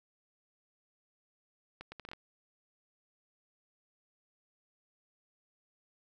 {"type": "accelerating click train", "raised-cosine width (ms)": 0.3, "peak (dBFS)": -29, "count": 7, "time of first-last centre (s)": [1.81, 2.134], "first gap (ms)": 110, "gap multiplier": 0.7, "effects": []}